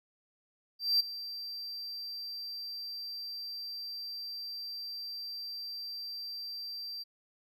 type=tone with ADSR envelope; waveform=triangle; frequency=4700 Hz; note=D8; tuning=1 cent sharp; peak=-21 dBFS; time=0.79-7.04 s; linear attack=210 ms; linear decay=11 ms; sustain=-16 dB; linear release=20 ms; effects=none

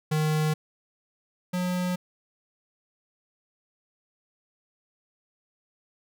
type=tone pair in turn; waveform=square; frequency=154.4 / 180.46 Hz; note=D#3 / F#3; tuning=-13 / -43 cents; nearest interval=minor third; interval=270 cents; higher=second; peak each=-23 / -26 dBFS; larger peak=first; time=0.11-0.54 / 1.53-1.96 s; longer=neither; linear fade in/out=10 ms; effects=none

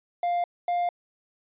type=tone pair in turn; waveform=triangle; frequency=700 / 702.7 Hz; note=F5 / F5; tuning=+4 / +10 cents; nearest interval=unison; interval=6 cents; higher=second; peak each=-21 dBFS; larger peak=neither; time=0.23-0.44 / 0.68-0.89 s; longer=neither; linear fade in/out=2 ms; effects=resampled to 8000 Hz

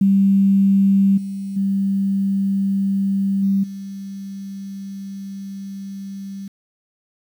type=tone with level steps; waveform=sine; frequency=196 Hz; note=G3; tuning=in tune; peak=-11 / -24 / -16 / -14 / -28 dBFS; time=0.01-6.48 s; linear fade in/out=5 ms; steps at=1.17 / 1.56 / 3.42 / 3.63 s; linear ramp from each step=10 ms; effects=8-bit

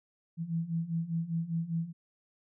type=beating tone pair; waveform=sine; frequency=162.9 / 167.9 Hz; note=E3 / E3; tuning=-20 / +32 cents; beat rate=5 Hz; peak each=-35 / -32 dBFS; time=0.37-1.93 s; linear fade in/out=50 ms; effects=none

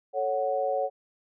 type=chord; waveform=sine; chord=F# minor; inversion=first; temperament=equal; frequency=440 / 554.4 / 740 Hz; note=A4 / C#5 / F#5; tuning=0 / 0 / 0 cents; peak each=-33 / -27 / -29 dBFS; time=0.13-0.9 s; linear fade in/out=50 ms; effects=none

